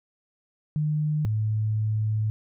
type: tone pair in turn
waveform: sine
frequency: 151.7 / 108.07 Hz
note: D#3 / A2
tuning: -44 / -31 cents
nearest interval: tritone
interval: 587 cents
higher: first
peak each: -22 dBFS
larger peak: neither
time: 0.76-1.25 / 1.25-2.3 s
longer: second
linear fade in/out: 0 ms
effects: none